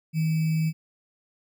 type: tone with sample-and-hold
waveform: sine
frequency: 159.5 Hz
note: D#3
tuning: 43 cents sharp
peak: -21 dBFS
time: 0.13-0.73 s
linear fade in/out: 50 ms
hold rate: 2450 Hz
effects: none